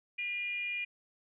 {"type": "tone with frequency modulation", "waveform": "sine", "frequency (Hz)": 2419, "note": "D#7", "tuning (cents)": -49, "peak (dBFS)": -33, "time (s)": [0.18, 0.85], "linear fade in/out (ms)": 10, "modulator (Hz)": 437, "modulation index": 0.44, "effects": []}